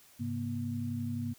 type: tone cluster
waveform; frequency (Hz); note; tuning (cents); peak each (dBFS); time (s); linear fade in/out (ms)
sine; 102.9 / 134.5 / 238.4; G#2 / C3 / A#3; -16 / +48 / +39; -37 / -40 / -35; 0.19-1.34; 20
effects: white hiss -60 dBFS RMS until 1.38 s